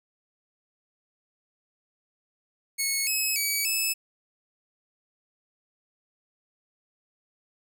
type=tone with pitch steps; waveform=10% pulse; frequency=2196 / 2570 / 2277 / 2603 Hz; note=C#7 / E7 / C#7 / E7; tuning=-17 / -45 / +46 / -22 cents; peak=-16 dBFS; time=2.78-3.94 s; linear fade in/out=20 ms; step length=290 ms; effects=none